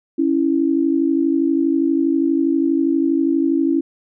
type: tone pair together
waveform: sine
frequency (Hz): 277.2 / 329.6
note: C#4 / E4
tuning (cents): 0 / 0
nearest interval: minor third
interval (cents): 300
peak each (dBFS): -17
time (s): 0.18-3.81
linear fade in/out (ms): 10
effects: none